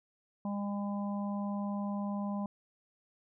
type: harmonic tone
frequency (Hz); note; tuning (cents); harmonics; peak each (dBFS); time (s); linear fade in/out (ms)
202.3; G#3; -45; 1 / 3 / 4 / 5; -33 / -44 / -45 / -45; 0.45-2.46; 2
effects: none